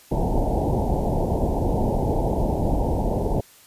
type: low-pass noise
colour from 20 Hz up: pink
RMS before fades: -22 dBFS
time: 0.11-3.41 s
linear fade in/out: 10 ms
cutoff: 910 Hz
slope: 96 dB/octave
effects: white hiss -51 dBFS RMS until 3.66 s + resampled to 32000 Hz